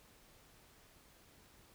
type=silence; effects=pink hiss -64 dBFS RMS until 1.74 s